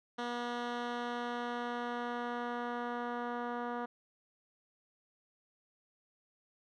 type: tone with low-pass filter sweep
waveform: 10% pulse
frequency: 240.8 Hz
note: B3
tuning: 44 cents flat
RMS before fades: -38 dBFS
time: 0.18-3.86 s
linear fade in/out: 10 ms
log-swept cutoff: 3800 to 1400 Hz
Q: 0.88
effects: none